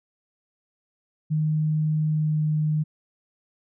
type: tone with pitch glide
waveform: sine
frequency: 154.5 to 153.34 Hz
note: D#3 to D#3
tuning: -12 to -25 cents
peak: -20 dBFS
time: 1.3-2.84 s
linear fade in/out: 20 ms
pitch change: -13 cents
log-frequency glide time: 2.07-2.41 s
effects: none